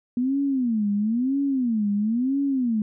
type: tone with vibrato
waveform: sine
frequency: 238.6 Hz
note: A#3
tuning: 41 cents sharp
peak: -20 dBFS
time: 0.17-2.82 s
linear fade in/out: 2 ms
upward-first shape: sine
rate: 1 Hz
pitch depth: 280 cents each way
effects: none